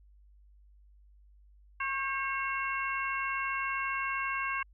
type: harmonic tone with a mistuned harmonic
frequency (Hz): 545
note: C#5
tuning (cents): -29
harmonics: 2 / 3 / 4 / 5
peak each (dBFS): -34 / -36 / -37 / -38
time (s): 1.8-4.63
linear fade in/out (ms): 5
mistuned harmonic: 3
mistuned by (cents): -40
effects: added 50 Hz sine -56 dBFS peak until 4.73 s